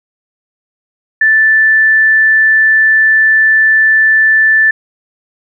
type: tone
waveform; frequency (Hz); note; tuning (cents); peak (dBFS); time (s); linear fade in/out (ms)
sine; 1760; A6; 0; -5; 1.21-4.71; 5
effects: none